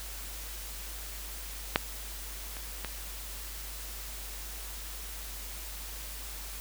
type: clicks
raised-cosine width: 0.3 ms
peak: -6 / -27 / -19 dBFS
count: 3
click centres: 1.759 / 2.568 / 2.847 s
effects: added 50 Hz sine -42 dBFS peak until 6.6 s + white hiss -43 dBFS RMS until 6.6 s